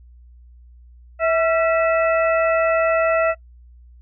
harmonic tone with a mistuned harmonic, 652 Hz, E5, 19 cents flat, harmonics 1 / 2 / 3 / 4, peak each -16 / -22 / -26 / -28 dBFS, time 1.19-3.35 s, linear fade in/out 50 ms, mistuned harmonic 2, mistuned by +63 cents, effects noise-tail reverb RT60 0.1 s tail -23 dB re dry + added 60 Hz sine -43 dBFS peak until 4.01 s

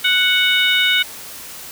harmonic tone, 740 Hz, F#5, in tune, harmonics 2 / 3 / 4 / 5, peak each -19 / -18 / -18 / -18 dBFS, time 0.04-1.03 s, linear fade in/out 10 ms, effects white hiss -34 dBFS RMS until 1.71 s

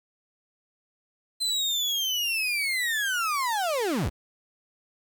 35% pulse linear sweep, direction down, 4100 to 35.34 Hz, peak -23 dBFS, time 1.4-4.1 s, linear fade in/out 20 ms, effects 9-bit

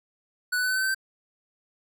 square tone with pitch steps, 1480 / 1492 / 1504.1 / 1516.3 / 1528.7 / 1541.1 / 1553.6 Hz, F#6 / F#6 / F#6 / F#6 / G6 / G6 / G6, 0 / +14 / +28 / +42 / -44 / -30 / -16 cents, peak -24 dBFS, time 0.52-0.947 s, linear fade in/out 10 ms, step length 61 ms, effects none

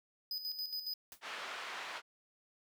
square tone with tremolo, 4992 Hz, D#8, 5 cents sharp, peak -37 dBFS, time 0.31-0.94 s, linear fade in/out 2 ms, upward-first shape square, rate 7.2 Hz, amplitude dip 60%
white noise with exponential decay, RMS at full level -47 dBFS, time 1.12-1.23 s, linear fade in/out 1 ms, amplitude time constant 22 ms
pink band-pass noise, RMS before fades -44 dBFS, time 1.21-2.02 s, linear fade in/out 50 ms, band 930 to 3200 Hz, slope 12 dB/octave
effects none

